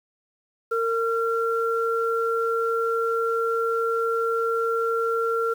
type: tone pair together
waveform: sine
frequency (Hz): 458.2 / 1370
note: A#4 / F6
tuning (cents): -30 / -34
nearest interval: octave + perfect fifth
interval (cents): 1896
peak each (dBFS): -23 / -25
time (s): 0.71-5.54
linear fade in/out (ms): 10
effects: 8-bit